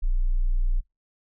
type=tone; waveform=sine; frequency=29.86 Hz; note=A#0; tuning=43 cents sharp; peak=-19 dBFS; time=0.02-0.81 s; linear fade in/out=20 ms; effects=noise-tail reverb RT60 0.2 s tail -24 dB re dry